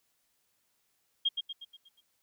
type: tone with echo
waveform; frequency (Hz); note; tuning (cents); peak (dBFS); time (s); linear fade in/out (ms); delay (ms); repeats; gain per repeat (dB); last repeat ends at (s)
sine; 3233; G#7; -47; -24; 1.25-1.29; 10; 120; 6; -6; 2.01
effects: white hiss -75 dBFS RMS until 2.22 s